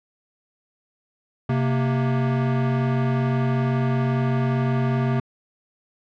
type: tone pair together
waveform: square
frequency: 130.82 / 233.1 Hz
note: C3 / A#3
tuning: 0 / 0 cents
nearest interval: minor seventh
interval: 1000 cents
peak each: -21 / -26 dBFS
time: 1.49-5.2 s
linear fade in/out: 5 ms
effects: low-pass 2000 Hz 12 dB/octave